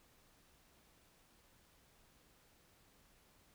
silence, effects pink hiss -69 dBFS RMS until 3.54 s

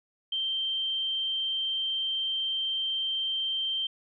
sine tone, 3138 Hz, G7, 1 cent sharp, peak -27 dBFS, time 0.32-3.87 s, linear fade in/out 5 ms, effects none

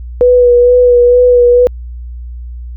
sine tone with vibrato, 490.1 Hz, B4, 13 cents flat, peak -3 dBFS, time 0.21-1.67 s, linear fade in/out 0 ms, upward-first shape sine, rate 2.2 Hz, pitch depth 22 cents each way, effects added 60 Hz sine -22 dBFS peak until 2.76 s

